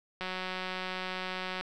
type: click train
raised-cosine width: 0.3 ms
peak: -20 dBFS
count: 260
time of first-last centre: 0.21-1.61 s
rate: 185 Hz
effects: none